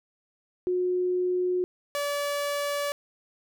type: tone pair in turn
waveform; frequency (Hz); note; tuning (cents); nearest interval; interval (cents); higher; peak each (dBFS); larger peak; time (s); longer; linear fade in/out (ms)
sine / sawtooth; 362.4 / 575.3; F#4 / D5; -36 / -36; minor sixth; 800; second; -23; neither; 0.67-1.64 / 1.95-2.92; neither; 0
effects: none